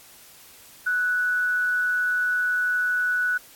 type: tone with amplitude modulation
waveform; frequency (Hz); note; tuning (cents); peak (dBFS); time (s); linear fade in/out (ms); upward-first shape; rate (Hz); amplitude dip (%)
sine; 1480; F#6; 0; -19; 0.86-3.38; 10; sine; 172; 30
effects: white hiss -49 dBFS RMS until 3.55 s + AAC 64 kbps